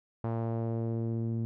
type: tone with low-pass filter sweep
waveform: sawtooth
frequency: 114.5 Hz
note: A#2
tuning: 31 cents flat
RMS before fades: -32 dBFS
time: 0.24-1.45 s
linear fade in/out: 0 ms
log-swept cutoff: 930 to 250 Hz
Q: 1.3
effects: none